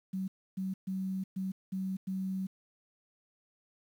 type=tone bursts at uneven times; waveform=sine; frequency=189.6 Hz; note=F#3; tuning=43 cents sharp; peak=-32 dBFS; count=6; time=0.13-0.28 / 0.57-0.74 / 0.87-1.24 / 1.36-1.52 / 1.72-1.97 / 2.07-2.47 s; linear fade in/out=10 ms; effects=10-bit